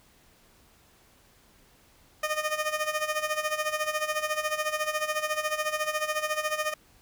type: tone with tremolo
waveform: 15% pulse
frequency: 613 Hz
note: D#5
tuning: 26 cents flat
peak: -18 dBFS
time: 2.23-6.74 s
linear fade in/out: 5 ms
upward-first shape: sine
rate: 14 Hz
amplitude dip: 75%
effects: pink hiss -60 dBFS RMS until 7.01 s